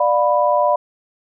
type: chord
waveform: sine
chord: B diminished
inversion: first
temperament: just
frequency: 592.7 / 711.2 / 987.8 Hz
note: D5 / F5 / B5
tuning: +16 / +31 / 0 cents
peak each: -16 / -19 / -17 dBFS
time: 0-0.76 s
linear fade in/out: 5 ms
effects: none